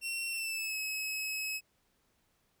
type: tone with pitch glide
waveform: sawtooth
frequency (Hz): 2721 to 2568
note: F7 to E7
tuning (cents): -46 to -46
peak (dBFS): -31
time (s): 0.01-1.61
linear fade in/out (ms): 50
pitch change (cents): -100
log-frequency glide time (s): 0.29-0.77
effects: pink hiss -74 dBFS RMS until 2.6 s